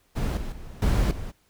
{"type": "noise with level steps", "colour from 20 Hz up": "brown", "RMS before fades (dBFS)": [-25, -32, -40, -21, -34], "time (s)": [0.15, 1.32], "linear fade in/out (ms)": 20, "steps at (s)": [0.37, 0.52, 0.82, 1.11], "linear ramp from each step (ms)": 2, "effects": ["pink hiss -65 dBFS RMS until 1.49 s"]}